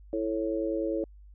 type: chord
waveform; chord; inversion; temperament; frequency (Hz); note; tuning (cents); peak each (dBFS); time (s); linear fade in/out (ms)
sine; A major; second; just; 330 / 440 / 550; E4 / A4 / C#5; +2 / 0 / -14; -30 / -33 / -32; 0.13-1.04; 2
effects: added 50 Hz sine -48 dBFS peak until 1.34 s